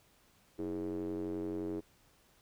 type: tone with band-pass filter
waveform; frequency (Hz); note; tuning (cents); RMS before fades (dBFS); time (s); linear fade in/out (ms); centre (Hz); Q
square; 45.8; F#1; -17; -38; 0.58-1.81; 20; 360; 8.6
effects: pink hiss -67 dBFS RMS until 2.41 s